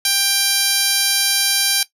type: tone with band-pass filter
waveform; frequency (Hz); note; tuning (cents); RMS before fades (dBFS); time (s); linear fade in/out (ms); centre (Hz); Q
10% pulse; 790; G5; +13; -17; 0.05-1.83; 2; 8400; 1.2
effects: noise-tail reverb RT60 0.1 s tail -17 dB re dry